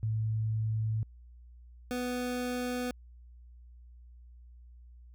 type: tone pair in turn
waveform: sine / 25% pulse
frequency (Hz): 110 / 247.9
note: A2 / B3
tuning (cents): 0 / +7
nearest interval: octave + major second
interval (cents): 1407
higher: second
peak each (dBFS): -28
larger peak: neither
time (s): 0.03-1.03 / 1.91-2.91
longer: neither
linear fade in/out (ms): 0
effects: added 60 Hz sine -50 dBFS peak until 5.14 s